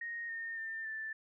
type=tone with pitch steps; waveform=sine; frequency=1864.7 / 1830.5 / 1797 / 1764.1 Hz; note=A#6 / A#6 / A6 / A6; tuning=0 / -32 / +36 / +4 cents; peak=-38 dBFS; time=0.01-1.13 s; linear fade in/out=5 ms; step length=280 ms; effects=none